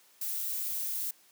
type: noise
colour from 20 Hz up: violet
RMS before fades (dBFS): -34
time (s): 0.21-1.11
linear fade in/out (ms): 5
effects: white hiss -62 dBFS RMS until 1.31 s + high-pass 200 Hz 12 dB/octave